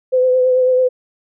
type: tone with vibrato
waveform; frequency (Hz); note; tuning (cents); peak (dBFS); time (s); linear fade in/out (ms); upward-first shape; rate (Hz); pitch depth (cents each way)
sine; 509; C5; -48; -10; 0.12-0.89; 20; triangle; 9.1; 28
effects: none